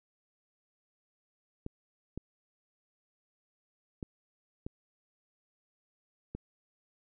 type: clicks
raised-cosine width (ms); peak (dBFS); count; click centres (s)
3; -25; 5; 1.664 / 2.176 / 4.028 / 4.665 / 6.35
effects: none